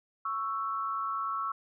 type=tone pair together; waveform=sine; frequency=1108.7 / 1325.2 Hz; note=C#6 / E6; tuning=0 / +9 cents; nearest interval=minor third; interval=309 cents; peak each=-33 / -33 dBFS; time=0.25-1.52 s; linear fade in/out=5 ms; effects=none